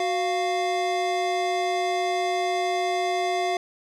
square tone pair together, 369.2 / 698.5 Hz, F#4 / F5, -4 / 0 cents, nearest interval major seventh, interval 1104 cents, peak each -28 / -25 dBFS, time 0-3.57 s, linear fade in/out 2 ms, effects low-pass 6000 Hz 12 dB/octave + 10-bit

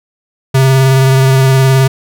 square tone with vibrato, 133 Hz, C3, 29 cents sharp, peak -6 dBFS, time 0.54-1.88 s, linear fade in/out 10 ms, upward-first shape sine, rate 19 Hz, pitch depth 21 cents each way, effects none

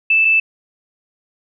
sine tone pair in turn, 2637 / 2637 Hz, E7 / E7, 0 / 0 cents, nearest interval unison, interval 0 cents, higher neither, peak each -10 dBFS, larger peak neither, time 0.1-0.25 / 0.25-0.4 s, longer neither, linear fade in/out 5 ms, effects none

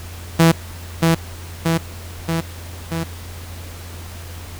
sawtooth tone with echo, 164.81 Hz, E3, in tune, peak -5 dBFS, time 0.39-0.52 s, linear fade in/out 10 ms, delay 630 ms, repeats 4, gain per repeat -3 dB, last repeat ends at 3.04 s, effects added 86 Hz sine -32 dBFS peak until 4.59 s + pink hiss -38 dBFS RMS until 4.59 s

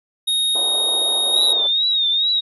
square tone, 3734 Hz, A#7, 2 cents sharp, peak -17 dBFS, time 0.27-1.53 s, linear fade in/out 10 ms
white band-pass noise, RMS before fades -32 dBFS, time 0.55-1.67 s, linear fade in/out 0 ms, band 380 to 810 Hz, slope 24 dB/octave
sine tone with vibrato, 3729 Hz, A#7, in tune, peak -15 dBFS, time 1.33-2.41 s, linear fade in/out 20 ms, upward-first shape triangle, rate 2.3 Hz, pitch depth 99 cents each way
effects resampled to 32000 Hz

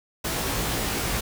pink noise with comb filter, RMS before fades -27 dBFS, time 0.24-1.21 s, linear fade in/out 10 ms, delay 18 ms, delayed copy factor +1, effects none

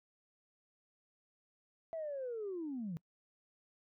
sine linear sweep, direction down, 666 to 153.6 Hz, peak -37 dBFS, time 1.93-2.97 s, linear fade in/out 0 ms, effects noise-tail reverb RT60 0.1 s tail -24 dB re dry + tanh soft clip ceiling -34 dBFS

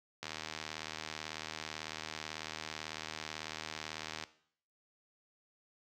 click train, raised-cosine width 0.2 ms, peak -22 dBFS, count 314, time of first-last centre 0.23-4.238 s, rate 78.1 Hz, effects noise-tail reverb RT60 0.6 s tail -17 dB re dry + high-pass 80 Hz 12 dB/octave

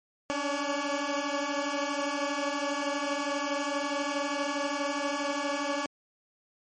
15% pulse tone cluster, 280.7 / 293.1 / 566 Hz, C#4 / D4 / C#5, +22 / -3 / +36 cents, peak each -27 dBFS, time 0.3-5.86 s, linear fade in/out 0 ms, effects MP3 32 kbps

